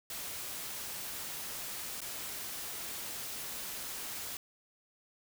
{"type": "noise with dropouts", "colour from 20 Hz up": "white", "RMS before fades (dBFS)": -41, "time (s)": [0.1, 4.37], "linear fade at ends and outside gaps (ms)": 2, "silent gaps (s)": [2.006, 2.016], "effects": []}